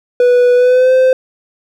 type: tone with pitch glide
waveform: triangle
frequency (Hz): 491.7 to 517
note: B4 to C5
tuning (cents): -8 to -21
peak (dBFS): -4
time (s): 0.2-1.13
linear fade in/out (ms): 2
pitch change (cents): +87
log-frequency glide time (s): 0.55-0.93
effects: none